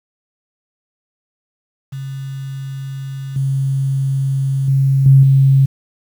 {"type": "tone with level steps", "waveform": "sine", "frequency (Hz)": 135.5, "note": "C#3", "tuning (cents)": -39, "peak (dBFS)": [-23, -14, -10, -4, -7], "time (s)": [1.92, 5.66], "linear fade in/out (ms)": 10, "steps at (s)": [3.36, 4.68, 5.06, 5.23], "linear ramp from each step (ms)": 2, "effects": ["7-bit"]}